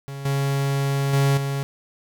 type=tone with level steps; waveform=45% pulse; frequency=138.6 Hz; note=C#3; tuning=in tune; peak=-31 / -20 / -16 / -23 dBFS; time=0.08-1.63 s; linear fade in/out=0 ms; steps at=0.25 / 1.13 / 1.37 s; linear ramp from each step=5 ms; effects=none